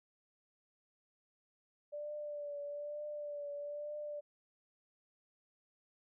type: tone with vibrato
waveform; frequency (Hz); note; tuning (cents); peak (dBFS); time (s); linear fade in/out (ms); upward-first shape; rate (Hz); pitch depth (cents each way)
sine; 586; D5; -4; -40; 1.92-4.21; 20; triangle; 1.1; 35
effects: none